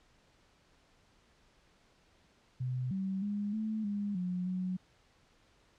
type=tone with pitch steps; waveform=sine; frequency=126.9 / 191.6 / 205 / 217.6 / 204 / 180.5 / 184 Hz; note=B2 / G3 / G#3 / A3 / G#3 / F#3 / F#3; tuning=+47 / -39 / -22 / -19 / -31 / -43 / -9 cents; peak=-32 dBFS; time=2.6-4.77 s; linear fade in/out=10 ms; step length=310 ms; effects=pink hiss -67 dBFS RMS until 5.78 s + low-pass 6000 Hz 12 dB/octave